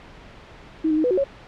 sine tone with pitch steps, 317.3 / 307.8 / 313.2 / 495.2 / 370.2 / 552 Hz, D#4 / D#4 / D#4 / B4 / F#4 / C#5, +34 / -19 / +11 / +5 / +1 / -7 cents, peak -17 dBFS, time 0.84-1.242 s, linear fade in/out 10 ms, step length 67 ms, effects pink hiss -44 dBFS RMS until 1.47 s + low-pass 3000 Hz 12 dB/octave

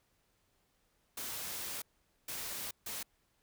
white noise bursts at uneven times, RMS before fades -41 dBFS, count 3, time 1.17-1.82 / 2.28-2.71 / 2.86-3.03 s, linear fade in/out 5 ms, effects pink hiss -75 dBFS RMS until 3.42 s

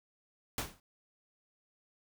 pink noise with exponential decay, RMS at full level -31 dBFS, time 0.58-0.8 s, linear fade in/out 1 ms, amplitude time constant 47 ms, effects none

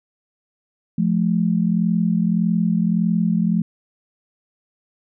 sine tone pair together, 174.61 / 216.3 Hz, F3 / A3, 0 / -29 cents, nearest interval major third, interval 371 cents, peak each -18 / -19 dBFS, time 0.98-3.62 s, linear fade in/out 5 ms, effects none

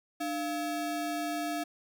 square ring-modulated tone, 496.8 Hz, B4, 10 cents sharp, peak -29 dBFS, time 0.2-1.64 s, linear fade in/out 10 ms, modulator 198 Hz, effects none

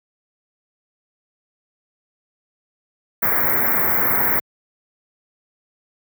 white band-stop noise, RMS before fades -18 dBFS, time 3.22-4.4 s, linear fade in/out 10 ms, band 2200 to 13000 Hz, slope 96 dB/octave, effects high-pass 80 Hz 12 dB/octave

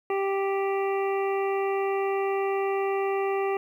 harmonic tone, 392 Hz, G4, in tune, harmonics 1 / 2 / 3 / 5 / 6 / 7, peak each -25 / -31 / -35 / -39 / -41 / -42 dBFS, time 0.1-3.57 s, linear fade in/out 2 ms, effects 10-bit

